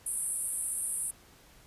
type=band-pass noise; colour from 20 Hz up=white; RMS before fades=-34 dBFS; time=0.06-1.11 s; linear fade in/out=5 ms; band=8600 to 11000 Hz; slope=96 dB/octave; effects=pink hiss -58 dBFS RMS until 1.66 s + resampled to 32000 Hz